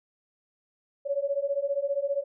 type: beating tone pair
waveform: sine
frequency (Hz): 553 / 568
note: C#5 / C#5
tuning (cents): -4 / +42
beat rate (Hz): 15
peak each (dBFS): -29 / -28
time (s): 1.05-2.24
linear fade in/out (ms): 20
effects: none